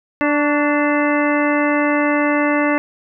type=harmonic tone with a mistuned harmonic; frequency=293.7 Hz; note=D4; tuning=in tune; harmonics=1 / 2 / 3 / 4 / 5 / 6 / 7 / 9; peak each=-17 / -20 / -25 / -24 / -27 / -25 / -24 / -30 dBFS; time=0.21-2.78 s; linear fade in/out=0 ms; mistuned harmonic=4; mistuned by=-43 cents; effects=none